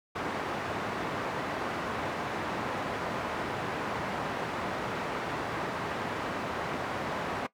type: band-pass noise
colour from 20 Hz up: white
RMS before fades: -34 dBFS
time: 0.15-7.47 s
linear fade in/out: 10 ms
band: 100 to 1200 Hz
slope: 12 dB/octave
effects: noise-tail reverb RT60 0.1 s tail -18 dB re dry